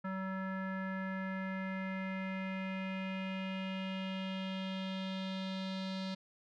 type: tone with low-pass filter sweep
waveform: square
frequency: 189.9 Hz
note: F#3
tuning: 45 cents sharp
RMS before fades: -39 dBFS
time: 0.04-6.15 s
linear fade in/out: 10 ms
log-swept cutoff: 1500 to 4200 Hz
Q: 3.7
effects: none